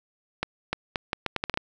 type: accelerating click train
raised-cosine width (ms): 0.3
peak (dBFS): -10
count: 10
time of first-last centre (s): 0.43-1.574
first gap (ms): 300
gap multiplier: 0.76
effects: none